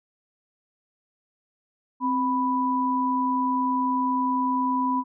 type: tone pair together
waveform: sine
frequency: 261 / 989 Hz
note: C4 / B5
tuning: -4 / +2 cents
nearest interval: octave + major seventh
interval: 2306 cents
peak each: -25 / -23 dBFS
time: 2-5.04 s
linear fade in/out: 50 ms
effects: none